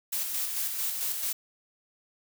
blue noise with tremolo, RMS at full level -30 dBFS, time 0.12-1.33 s, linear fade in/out 10 ms, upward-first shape square, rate 4.5 Hz, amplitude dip 35%, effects none

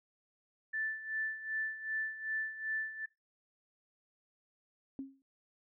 sine tone with tremolo, 1760 Hz, A6, in tune, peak -32 dBFS, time 0.73-3.06 s, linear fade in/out 10 ms, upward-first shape sine, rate 2.6 Hz, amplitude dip 75%
sine tone with exponential decay, 270.4 Hz, C#4, 43 cents flat, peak -35 dBFS, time 4.99-5.22 s, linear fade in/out 1 ms, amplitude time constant 50 ms
effects noise-tail reverb RT60 0.2 s tail -21 dB re dry

